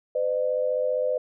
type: tone pair together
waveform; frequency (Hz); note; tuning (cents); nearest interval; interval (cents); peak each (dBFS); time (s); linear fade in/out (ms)
sine; 509 / 604.2; C5 / D5; -48 / +49; minor third; 297; -24 / -26; 0.15-1.18; 5
effects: none